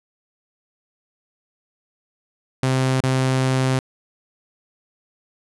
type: tone with dropouts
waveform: sawtooth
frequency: 130.81 Hz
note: C3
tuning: in tune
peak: -13 dBFS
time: 2.63-3.79 s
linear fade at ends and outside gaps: 2 ms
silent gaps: 3.006-3.037 s
effects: resampled to 24000 Hz

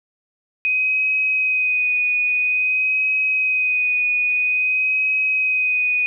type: tone with vibrato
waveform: sine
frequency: 2506 Hz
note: D#7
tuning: 12 cents sharp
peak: -16 dBFS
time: 0.65-6.06 s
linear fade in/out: 0 ms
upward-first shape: sine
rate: 0.5 Hz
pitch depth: 22 cents each way
effects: none

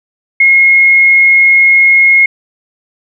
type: tone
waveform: sine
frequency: 2157 Hz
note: C#7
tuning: 48 cents flat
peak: -3 dBFS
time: 0.4-2.26 s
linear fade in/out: 5 ms
effects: none

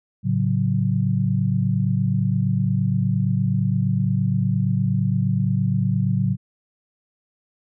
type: chord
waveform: sine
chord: F# minor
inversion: first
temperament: equal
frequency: 110 / 138.59 / 185 Hz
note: A2 / C#3 / F#3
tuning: 0 / 0 / 0 cents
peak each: -22 dBFS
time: 0.23-6.37 s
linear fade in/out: 50 ms
effects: none

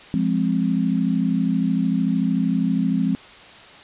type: chord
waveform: sine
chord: F minor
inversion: none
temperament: equal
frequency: 174.61 / 207.7 / 261.6 Hz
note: F3 / Ab3 / C4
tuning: 0 / 0 / 0 cents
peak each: -22 dBFS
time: 0.14-3.15 s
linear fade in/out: 0 ms
effects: white hiss -43 dBFS RMS until 3.83 s + resampled to 8000 Hz

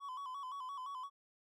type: tone with vibrato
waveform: triangle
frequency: 1070 Hz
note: C6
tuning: 38 cents sharp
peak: -40 dBFS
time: 0-1.1 s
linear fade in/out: 50 ms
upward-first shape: square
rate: 5.8 Hz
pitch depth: 85 cents each way
effects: none

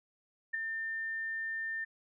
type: tone with ADSR envelope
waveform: sine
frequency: 1800 Hz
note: A6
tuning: 39 cents sharp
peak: -28 dBFS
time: 0.53-1.85 s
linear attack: 15 ms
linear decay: 7 ms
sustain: -6 dB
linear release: 14 ms
effects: none

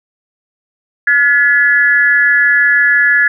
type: tone with amplitude modulation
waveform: sine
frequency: 1704 Hz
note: G#6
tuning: 44 cents sharp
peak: -3 dBFS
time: 1.07-3.28 s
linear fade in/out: 5 ms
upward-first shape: sine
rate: 274 Hz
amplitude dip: 85%
effects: none

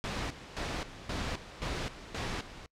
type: noise with tremolo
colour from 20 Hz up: pink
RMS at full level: -35 dBFS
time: 0.04-2.66 s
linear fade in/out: 0 ms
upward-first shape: square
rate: 1.9 Hz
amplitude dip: 75%
effects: noise-tail reverb RT60 0.1 s tail -25 dB re dry + low-pass 5000 Hz 12 dB/octave

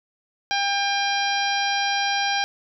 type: harmonic tone with a mistuned harmonic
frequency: 800 Hz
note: G5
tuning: 35 cents sharp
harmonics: 1 / 2 / 3 / 4 / 5 / 6 / 7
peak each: -24 / -27 / -29 / -30 / -31 / -32 / -32 dBFS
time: 0.51-2.44 s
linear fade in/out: 0 ms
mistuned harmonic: 6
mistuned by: +18 cents
effects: none

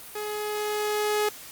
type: tone with level ramp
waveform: sawtooth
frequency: 420.8 Hz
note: G#4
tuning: 23 cents sharp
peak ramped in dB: -27 to -18 dBFS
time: 0.15-1.29 s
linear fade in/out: 5 ms
effects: white hiss -43 dBFS RMS until 1.51 s + Opus 32 kbps

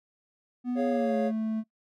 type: tone with pitch glide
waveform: triangle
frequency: 246.9 to 220 Hz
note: B3 to A3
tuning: 0 to 0 cents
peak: -25 dBFS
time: 0.64-1.64 s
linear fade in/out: 50 ms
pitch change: -200 cents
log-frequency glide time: 0.89-1.17 s
type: chord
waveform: triangle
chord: Db major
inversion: second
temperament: equal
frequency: 415.3 / 554.4 / 698.5 Hz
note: Ab4 / Db5 / F5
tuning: 0 / 0 / 0 cents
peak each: -32 / -26 / -32 dBFS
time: 0.75-1.32 s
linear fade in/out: 50 ms
effects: noise-tail reverb RT60 0.1 s tail -22 dB re dry

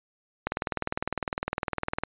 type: click train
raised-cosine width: 0.5 ms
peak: -12 dBFS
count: 32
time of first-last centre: 0.47-2.036 s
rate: 19.8 Hz
effects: resampled to 8000 Hz

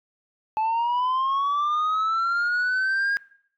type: linear sweep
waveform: sine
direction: up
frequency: 864 to 1634 Hz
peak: -18 dBFS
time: 0.57-3.17 s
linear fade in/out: 0 ms
effects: noise-tail reverb RT60 0.6 s tail -22 dB re dry + tanh soft clip ceiling -20 dBFS

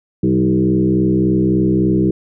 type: tone with frequency modulation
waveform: sine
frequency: 253.9 Hz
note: B3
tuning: 48 cents sharp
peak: -11 dBFS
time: 0.23-2.11 s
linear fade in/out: 5 ms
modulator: 63.5 Hz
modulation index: 2.1
effects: none

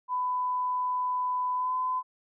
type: tone with pitch glide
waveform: sine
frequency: 1000 to 1015.1 Hz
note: B5 to B5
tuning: +21 to +47 cents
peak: -26 dBFS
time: 0.08-2.03 s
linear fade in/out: 50 ms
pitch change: +26 cents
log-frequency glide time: 1.55-1.74 s
effects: none

